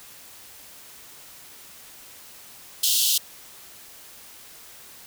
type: high-pass noise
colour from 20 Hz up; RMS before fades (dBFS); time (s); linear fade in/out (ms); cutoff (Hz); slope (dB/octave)
pink; -21; 2.83-3.18; 5; 2900; 96
effects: white hiss -46 dBFS RMS until 5.06 s